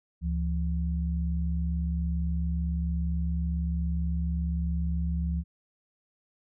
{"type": "tone pair together", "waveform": "sine", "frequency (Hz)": [71.7, 170.53], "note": ["D2", "F3"], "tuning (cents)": [-41, -41], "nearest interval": "octave + minor third", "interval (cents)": 1500, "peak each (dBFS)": [-27, -31], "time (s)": [0.21, 5.44], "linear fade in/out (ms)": 50, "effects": []}